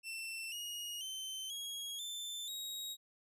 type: tone with pitch steps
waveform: sawtooth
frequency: 2684 / 2877 / 3083 / 3304 / 3542 / 3796 Hz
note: E7 / F#7 / G7 / G#7 / A7 / A#7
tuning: +31 / -49 / -29 / -10 / +11 / +31 cents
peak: -38 dBFS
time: 0.03-2.97 s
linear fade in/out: 50 ms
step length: 490 ms
effects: resampled to 32000 Hz